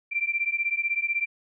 sine beating tone pair, 2349 / 2365 Hz, D7 / D7, 0 / +12 cents, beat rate 16 Hz, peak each -27 dBFS, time 0.11-1.26 s, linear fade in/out 20 ms, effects none

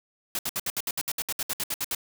white noise bursts, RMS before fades -29 dBFS, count 16, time 0.35-1.949 s, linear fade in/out 2 ms, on 39 ms, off 65 ms, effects none

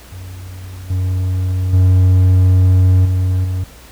triangle tone with level steps, 92.5 Hz, F#2, in tune, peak -26 / -12 / -5 / -10 / -14 dBFS, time 0.12-3.64 s, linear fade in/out 5 ms, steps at 0.9 / 1.73 / 3.05 / 3.44 s, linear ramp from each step 5 ms, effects added 60 Hz sine -41 dBFS peak until 3.91 s + pink hiss -41 dBFS RMS until 3.91 s

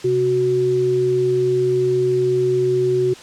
sine tone pair together, 130.81 / 370 Hz, C3 / F#4, 0 / 0 cents, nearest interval octave + tritone, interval 1800 cents, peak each -24 / -15 dBFS, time 0.04-3.14 s, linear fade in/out 10 ms, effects white hiss -39 dBFS RMS until 3.22 s + low-pass 6000 Hz 12 dB/octave

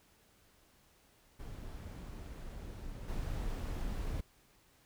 brown noise with level steps, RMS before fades -45 / -38 dBFS, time 1.39-4.21 s, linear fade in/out 10 ms, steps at 3.08 s, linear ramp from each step 10 ms, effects pink hiss -67 dBFS RMS until 4.85 s

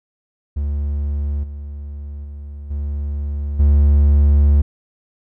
triangle tone with level steps, 72.1 Hz, D2, 31 cents flat, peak -16 / -25 / -27 / -18 / -7 dBFS, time 0.56-4.62 s, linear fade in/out 10 ms, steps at 1.43 / 2.24 / 2.7 / 3.59 s, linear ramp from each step 10 ms, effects none

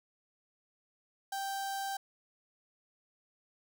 sawtooth tone with notch filter, 784 Hz, G5, in tune, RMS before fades -37 dBFS, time 1.32-1.97 s, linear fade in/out 5 ms, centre 2300 Hz, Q 1.5, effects none

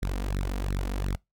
sawtooth tone with flanger, 47.42 Hz, F#1, 43 cents sharp, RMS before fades -29 dBFS, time 0.02-1.16 s, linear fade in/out 10 ms, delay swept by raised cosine 0.5 to 4.3 ms, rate 2.8 Hz, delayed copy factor +1, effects noise-tail reverb RT60 0.2 s tail -25 dB re dry

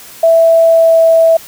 sine tone with pitch glide, 659.3 to 655.5 Hz, E5 to E5, 0 to -10 cents, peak -4 dBFS, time 0.23-1.37 s, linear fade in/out 5 ms, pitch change -10 cents, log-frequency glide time 0.67-0.99 s, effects white hiss -34 dBFS RMS until 1.47 s

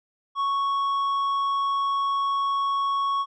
sine tone with tanh clipping, 1108.7 Hz, C#6, in tune, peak -23 dBFS, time 0.35-3.26 s, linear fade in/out 50 ms, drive 6 dB, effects none

